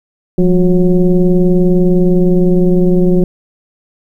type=tone with frequency modulation; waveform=sine; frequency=176.1 Hz; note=F3; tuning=15 cents sharp; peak=-6 dBFS; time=0.38-3.24 s; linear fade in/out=2 ms; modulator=186 Hz; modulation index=1.2; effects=8-bit